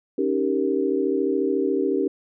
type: chord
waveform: sine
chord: Eb dominant seventh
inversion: third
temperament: equal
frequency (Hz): 277.2 / 311.1 / 392 / 466.2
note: Db4 / Eb4 / G4 / Bb4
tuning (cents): 0 / 0 / 0 / 0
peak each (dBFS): -25 / -27 / -23 / -27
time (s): 0.18-2.08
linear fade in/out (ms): 5
effects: none